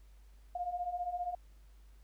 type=beating tone pair; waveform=sine; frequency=698.5 / 713.5 Hz; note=F5 / F5; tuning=0 / +37 cents; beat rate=15 Hz; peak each=-40 / -36 dBFS; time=0.55-1.35 s; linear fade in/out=5 ms; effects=added 50 Hz sine -55 dBFS peak until 2.03 s + pink hiss -71 dBFS RMS until 2.03 s